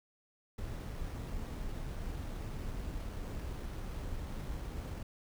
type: noise with sample-and-hold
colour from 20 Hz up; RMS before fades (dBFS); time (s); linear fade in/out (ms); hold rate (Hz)
brown; -40; 0.58-5.03; 5; 7350
effects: none